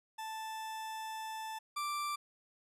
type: tone pair in turn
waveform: 40% pulse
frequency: 880 / 1174.7 Hz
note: A5 / D6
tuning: 0 / 0 cents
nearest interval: perfect fourth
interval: 500 cents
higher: second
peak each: -39 / -34 dBFS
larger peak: second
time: 0.18-1.59 / 1.76-2.16 s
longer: first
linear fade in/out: 10 ms
effects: resampled to 32000 Hz